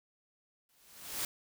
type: noise with exponential growth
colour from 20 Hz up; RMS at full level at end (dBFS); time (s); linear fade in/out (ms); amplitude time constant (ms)
white; -33; 0.69-1.25; 2; 120
effects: none